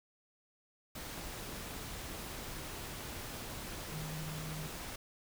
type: tone in noise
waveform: sine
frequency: 155.56 Hz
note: D#3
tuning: in tune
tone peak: -41 dBFS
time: 3.92-4.67 s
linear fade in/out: 5 ms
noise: pink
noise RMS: -44 dBFS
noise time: 0.95-4.96 s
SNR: 0 dB
effects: none